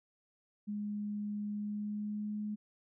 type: tone with pitch glide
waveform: sine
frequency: 207.5 to 210.3 Hz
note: G#3 to G#3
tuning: -1 to +22 cents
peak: -35 dBFS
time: 0.67-2.56 s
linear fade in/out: 20 ms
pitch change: +23 cents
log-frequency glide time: 1.51-2.41 s
effects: none